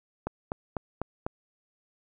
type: click train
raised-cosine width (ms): 1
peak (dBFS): -16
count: 5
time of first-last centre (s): 0.27-1.265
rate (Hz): 4.02
effects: none